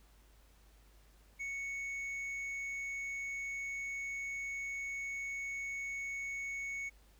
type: tone with hard clipping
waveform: sine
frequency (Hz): 2217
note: C#7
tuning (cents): 0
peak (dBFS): -39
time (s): 1.39-6.9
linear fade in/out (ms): 20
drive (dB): 4
effects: added 51 Hz sine -61 dBFS peak until 7.19 s + pink hiss -68 dBFS RMS until 7.19 s